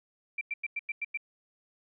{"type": "tone bursts", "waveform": "sine", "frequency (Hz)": 2349, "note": "D7", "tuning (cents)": 0, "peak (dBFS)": -30, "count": 7, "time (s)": [0.38, 1.174], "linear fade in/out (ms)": 5, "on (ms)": 32, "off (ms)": 95, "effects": []}